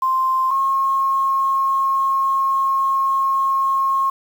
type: tone pair in turn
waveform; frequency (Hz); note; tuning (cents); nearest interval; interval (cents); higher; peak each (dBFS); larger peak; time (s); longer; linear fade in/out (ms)
sine; 1046.5 / 1080.9; C6 / C#6; 0 / -44; minor second; 56; second; -15; neither; 0.02-0.51 / 0.51-4.1; second; 5
effects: 7-bit